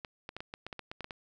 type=clicks; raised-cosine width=0.3 ms; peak=-24 dBFS; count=12; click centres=0.048 / 0.291 / 0.366 / 0.405 / 0.539 / 0.666 / 0.728 / 0.793 / 0.915 / 1.007 / 1.044 / 1.108 s; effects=none